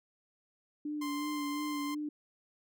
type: tone with vibrato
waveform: sine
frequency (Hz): 293.7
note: D4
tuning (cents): 0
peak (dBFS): -34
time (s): 0.85-2.09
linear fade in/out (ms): 5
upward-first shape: sine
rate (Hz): 2.8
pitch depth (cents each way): 36
type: tone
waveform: sawtooth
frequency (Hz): 1046.5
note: C6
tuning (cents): 0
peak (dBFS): -35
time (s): 1.01-1.95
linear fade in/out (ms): 10
effects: none